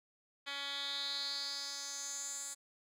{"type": "tone with band-pass filter sweep", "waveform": "10% pulse", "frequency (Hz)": 280.9, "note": "C#4", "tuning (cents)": 23, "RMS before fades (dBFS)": -41, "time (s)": [0.46, 2.55], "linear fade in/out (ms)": 20, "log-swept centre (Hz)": [2900, 8200], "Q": 4.8, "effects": []}